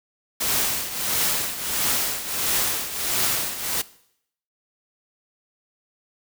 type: noise with tremolo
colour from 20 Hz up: white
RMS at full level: -21 dBFS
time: 0.4-3.82 s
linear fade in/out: 10 ms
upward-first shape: triangle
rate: 1.5 Hz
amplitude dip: 75%
effects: noise-tail reverb RT60 0.7 s tail -19 dB re dry